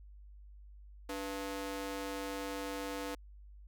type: ring-modulated tone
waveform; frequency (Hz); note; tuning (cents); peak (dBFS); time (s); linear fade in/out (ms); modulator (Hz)
sawtooth; 392; G4; 0; -31; 1.09-3.15; 5; 101
effects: added 50 Hz sine -51 dBFS peak until 3.67 s